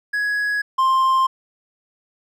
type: tone pair in turn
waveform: triangle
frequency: 1672 / 1052.1 Hz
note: G#6 / C6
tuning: +11 / +9 cents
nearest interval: minor sixth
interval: 802 cents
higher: first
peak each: -17 / -12 dBFS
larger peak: second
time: 0.13-0.62 / 0.78-1.27 s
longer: neither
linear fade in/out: 10 ms
effects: none